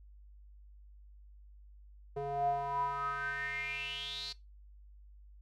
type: tone with band-pass filter sweep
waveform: square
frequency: 140.5 Hz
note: C#3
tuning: 24 cents sharp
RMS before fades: -37 dBFS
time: 2.16-4.33 s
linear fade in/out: 10 ms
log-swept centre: 520 to 4400 Hz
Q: 8.9
effects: noise-tail reverb RT60 0.2 s tail -19 dB re dry + added 50 Hz sine -53 dBFS peak until 5.41 s